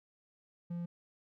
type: tone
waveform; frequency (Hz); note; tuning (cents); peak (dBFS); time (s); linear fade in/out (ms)
triangle; 172.5; F3; -21; -34; 0.7-0.86; 10
effects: none